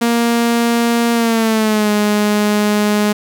sawtooth tone with pitch glide, 234.4 to 208.8 Hz, A#3 to G#3, +10 to +10 cents, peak -8 dBFS, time 0.01-3.13 s, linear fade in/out 10 ms, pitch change -200 cents, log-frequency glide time 1.13-1.91 s, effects none

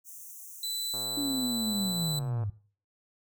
white high-pass noise, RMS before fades -46 dBFS, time 0.04-1.07 s, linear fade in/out 50 ms, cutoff 5900 Hz, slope 96 dB/octave
sawtooth tone, 3991 Hz, B7, 17 cents sharp, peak -29 dBFS, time 0.63-2.19 s, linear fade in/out 2 ms
click train, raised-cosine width 1 ms, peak -30 dBFS, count 179, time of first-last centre 0.94-2.436 s, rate 119 Hz
sine linear sweep, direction down, 290.8 to 98 Hz, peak -29 dBFS, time 1.17-2.5 s, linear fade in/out 5 ms
effects noise-tail reverb RT60 0.4 s tail -17 dB re dry

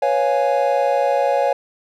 triangle chord, C# dominant seventh, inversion third, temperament equal, 493.9 / 554.4 / 698.5 / 830.6 Hz, B4 / C#5 / E#5 / G#5, 0 / 0 / 0 / 0 cents, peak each -22 / -16 / -20 / -19 dBFS, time 0.02-1.53 s, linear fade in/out 5 ms, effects none

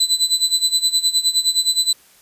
30% pulse tone with tremolo, 4009 Hz, B7, 25 cents sharp, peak -9 dBFS, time 0-1.93 s, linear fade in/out 5 ms, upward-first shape sine, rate 9.6 Hz, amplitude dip 85%, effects white hiss -51 dBFS RMS until 2.21 s + resampled to 32000 Hz

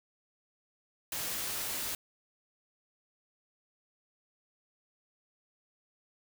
white noise, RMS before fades -36 dBFS, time 1.12-1.95 s, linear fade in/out 2 ms, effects none

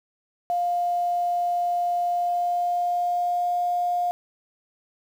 sine tone with pitch glide, 703 to 707.9 Hz, F5 to F5, +11 to +23 cents, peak -21 dBFS, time 0.5-4.11 s, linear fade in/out 0 ms, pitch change +12 cents, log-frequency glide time 2.1-3.54 s, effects 8-bit

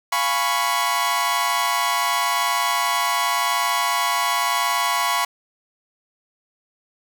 sawtooth chord, C# dominant seventh, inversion first, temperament equal, 698.5 / 830.6 / 987.8 / 1108.7 Hz, E#5 / G#5 / B5 / C#6, 0 / 0 / 0 / 0 cents, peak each -24 / -25 / -19 / -19 dBFS, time 0.12-5.25 s, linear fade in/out 5 ms, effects none

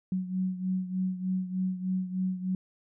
sine beating tone pair, 185 / 188.3 Hz, F#3 / F#3, 0 / +31 cents, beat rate 3.3 Hz, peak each -29 / -34 dBFS, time 0.12-2.55 s, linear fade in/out 2 ms, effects none

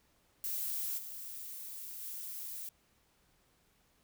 violet noise with level steps, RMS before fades -37 / -45 / -43 dBFS, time 0.44-2.69 s, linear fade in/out 2 ms, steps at 0.97 / 2 s, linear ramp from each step 20 ms, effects pink hiss -71 dBFS RMS until 4.03 s

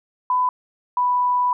sine tone pair in turn, 1001 / 988.4 Hz, B5 / B5, +23 / +1 cents, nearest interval unison, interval 22 cents, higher first, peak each -16 dBFS, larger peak neither, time 0.3-0.49 / 0.97-1.53 s, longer second, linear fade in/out 2 ms, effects none

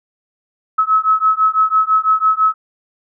sine beating tone pair, 1287 / 1293 Hz, E6 / E6, -42 / -34 cents, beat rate 6 Hz, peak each -14 dBFS, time 0.78-2.54 s, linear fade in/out 10 ms, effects none

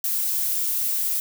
violet noise, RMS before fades -24 dBFS, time 0.04-1.2 s, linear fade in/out 2 ms, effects none

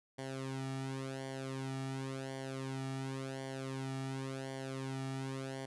sawtooth tone with flanger, 133.5 Hz, C3, 35 cents sharp, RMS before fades -41 dBFS, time 0.18-5.66 s, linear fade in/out 10 ms, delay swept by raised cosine 0.77 to 1.97 ms, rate 0.92 Hz, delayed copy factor -0.8, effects resampled to 24000 Hz

